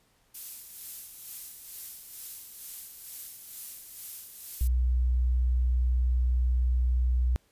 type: noise with tremolo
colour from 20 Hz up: violet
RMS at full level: -37 dBFS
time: 0.34-4.68 s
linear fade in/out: 10 ms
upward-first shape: sine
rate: 2.2 Hz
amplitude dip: 50%
type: tone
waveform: sine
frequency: 61.74 Hz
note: B1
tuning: in tune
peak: -22 dBFS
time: 4.61-7.36 s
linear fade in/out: 0 ms
effects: pink hiss -67 dBFS RMS until 7.51 s + resampled to 32000 Hz